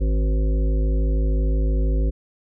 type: harmonic tone with a mistuned harmonic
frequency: 53 Hz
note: G#1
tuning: 36 cents sharp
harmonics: 1 / 3 / 5 / 7 / 9 / 10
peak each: -17 / -31 / -32 / -34 / -38 / -38 dBFS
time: 0-2.11 s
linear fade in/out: 20 ms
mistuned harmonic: 3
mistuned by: -27 cents
effects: none